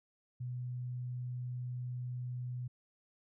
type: tone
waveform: sine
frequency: 124.2 Hz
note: B2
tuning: 10 cents sharp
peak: -37 dBFS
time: 0.4-2.68 s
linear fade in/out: 10 ms
effects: none